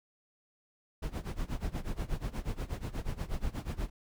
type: noise with tremolo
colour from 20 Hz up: brown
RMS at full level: -32 dBFS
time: 1.02-3.9 s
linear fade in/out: 10 ms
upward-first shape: sine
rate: 8.3 Hz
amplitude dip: 90%
effects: none